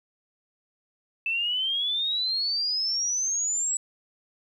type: exponential sweep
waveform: sine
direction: up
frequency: 2630 to 7830 Hz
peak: -24 dBFS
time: 1.26-3.77 s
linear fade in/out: 2 ms
effects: 10-bit